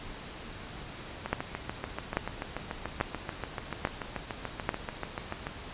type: two click trains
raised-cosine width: 0.5 ms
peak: -11 / -18 dBFS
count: 5 / 30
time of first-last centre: 1.33-4.691 / 1.26-5.469 s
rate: 1.19 / 6.89 Hz
effects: pink hiss -43 dBFS RMS until 5.73 s + resampled to 8000 Hz